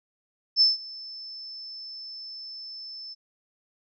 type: tone with ADSR envelope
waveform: sine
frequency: 5274 Hz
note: E8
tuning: in tune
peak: -14 dBFS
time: 0.56-3.15 s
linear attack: 51 ms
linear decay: 160 ms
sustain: -23 dB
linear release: 26 ms
effects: none